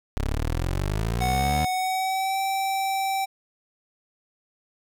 20% pulse exponential sweep, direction up, 33.27 to 77.78 Hz, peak -19 dBFS, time 0.17-1.65 s, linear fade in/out 0 ms
square tone with pitch glide, 740 to 775 Hz, F#5 to G5, 0 to -20 cents, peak -24 dBFS, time 1.2-3.26 s, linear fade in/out 20 ms, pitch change +80 cents, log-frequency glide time 1.68-2.39 s
effects none

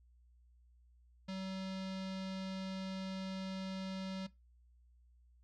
square tone with low-pass filter, 190 Hz, F#3, 46 cents sharp, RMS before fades -42 dBFS, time 1.28-4.27 s, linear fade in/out 10 ms, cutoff 4500 Hz, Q 2, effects noise-tail reverb RT60 0.2 s tail -19 dB re dry + added 60 Hz sine -63 dBFS peak until 5.43 s

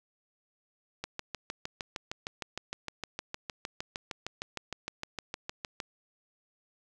click train, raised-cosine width 0.2 ms, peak -18 dBFS, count 32, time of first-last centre 1.04-5.802 s, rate 6.51 Hz, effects none

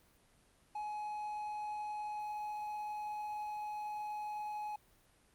triangle tone with quantisation, 842 Hz, G#5, 24 cents sharp, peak -36 dBFS, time 0.75-4.76 s, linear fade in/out 5 ms, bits 11, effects pink hiss -68 dBFS RMS until 5.34 s + Opus 32 kbps

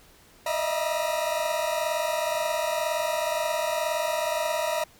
40% pulse tone cluster, 608 / 630 / 667 / 959 Hz, D#5 / D#5 / E5 / A#5, -40 / +21 / +20 / +49 cents, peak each -30 dBFS, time 0.46-4.84 s, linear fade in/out 5 ms, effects pink hiss -55 dBFS RMS until 4.99 s

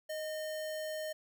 sine tone with sample-and-hold, 622 Hz, D#5, 1 cent flat, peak -36 dBFS, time 0.09-1.13 s, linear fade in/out 10 ms, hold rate 2450 Hz, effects none

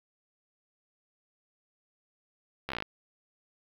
slowing click train, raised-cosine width 0.3 ms, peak -17 dBFS, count 9, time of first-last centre 2.69-2.824 s, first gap 14 ms, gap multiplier 1.05, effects low-pass 5000 Hz 12 dB/octave + 8-bit

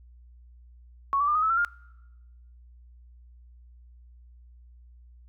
sine tone with pitch steps, 1108.7 / 1153.8 / 1200.7 / 1249.5 / 1300.3 / 1353.2 / 1408.2 Hz, C#6 / D6 / D6 / D#6 / E6 / E6 / F6, 0 / -31 / +38 / +7 / -24 / +45 / +14 cents, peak -21 dBFS, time 1.13-1.648 s, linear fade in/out 0 ms, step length 74 ms, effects noise-tail reverb RT60 1.0 s tail -24 dB re dry + added 60 Hz sine -49 dBFS peak until 5.28 s

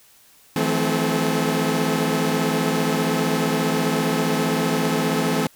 sawtooth tone cluster, 162 / 177.1 / 218.6 / 260 / 428 Hz, E3 / F3 / A3 / C4 / A4, -30 / +24 / -11 / -11 / -48 cents, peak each -21 / -26 / -22 / -20 / -22 dBFS, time 0.56-5.47 s, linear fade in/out 2 ms, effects white hiss -53 dBFS RMS until 5.55 s

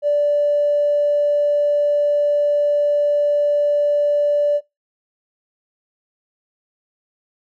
triangle tone with tanh clipping, 584 Hz, D5, 10 cents flat, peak -13 dBFS, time 0.02-4.61 s, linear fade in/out 50 ms, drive 2 dB, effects noise-tail reverb RT60 0.2 s tail -22 dB re dry

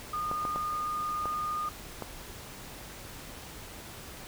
sine tone, 1222 Hz, D#6, 32 cents flat, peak -30 dBFS, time 0.13-1.69 s, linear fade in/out 5 ms
clicks, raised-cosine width 1 ms, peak -21 dBFS, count 5, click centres 0.314 / 0.452 / 0.56 / 1.256 / 2.023 s
effects pink hiss -45 dBFS RMS until 4.27 s

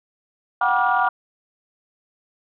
sine tone cluster, 729 / 768 / 965 / 1175 / 1422 Hz, F#5 / G5 / B5 / D6 / F6, -26 / -36 / -40 / +1 / +31 cents, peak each -22 dBFS, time 0.61-1.09 s, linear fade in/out 5 ms, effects tanh soft clip ceiling -8 dBFS

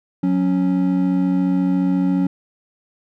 triangle tone pair together, 182.88 / 277.2 Hz, F#3 / C#4, -20 / 0 cents, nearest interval perfect fifth, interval 720 cents, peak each -16 dBFS, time 0.23-2.27 s, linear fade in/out 5 ms, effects none

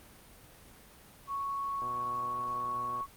sine tone, 1108.7 Hz, C#6, in tune, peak -32 dBFS, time 1.27-3.07 s, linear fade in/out 50 ms
click train, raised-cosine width 1 ms, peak -33 dBFS, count 147, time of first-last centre 1.82-3.007 s, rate 123 Hz
effects pink hiss -55 dBFS RMS until 3.16 s + Opus 32 kbps

